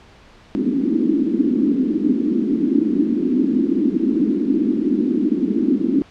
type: band-pass noise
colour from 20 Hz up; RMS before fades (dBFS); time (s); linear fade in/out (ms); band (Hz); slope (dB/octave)
white; -18; 0.55-6.02; 0; 220 to 320; 48
effects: pink hiss -47 dBFS RMS until 6.1 s + low-pass 4000 Hz 12 dB/octave